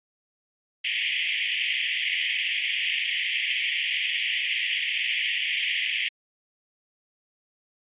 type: band-pass noise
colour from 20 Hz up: white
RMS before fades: -27 dBFS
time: 0.84-6.09 s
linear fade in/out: 10 ms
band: 1900 to 3300 Hz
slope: 96 dB/octave
effects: resampled to 8000 Hz